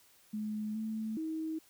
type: tone with pitch steps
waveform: sine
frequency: 213.2 / 219.3 / 317.9 Hz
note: G#3 / A3 / D#4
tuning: +46 / -6 / +37 cents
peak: -34 dBFS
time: 0.33-1.59 s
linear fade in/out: 10 ms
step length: 420 ms
effects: white hiss -64 dBFS RMS until 1.69 s